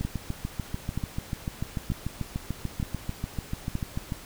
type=two click trains; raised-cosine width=5 ms; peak=-16 / -17 dBFS; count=5 / 29; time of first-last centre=0.05-3.754 / 0.01-4.122 s; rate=1.08 / 6.81 Hz; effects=pink hiss -45 dBFS RMS until 4.25 s